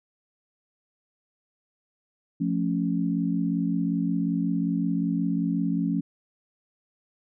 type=chord; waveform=sine; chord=F augmented; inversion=none; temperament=equal; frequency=174.61 / 220 / 277.2 Hz; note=F3 / A3 / C#4; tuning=0 / 0 / 0 cents; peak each=-26 / -29 / -27 dBFS; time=2.4-6.01 s; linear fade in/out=10 ms; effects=none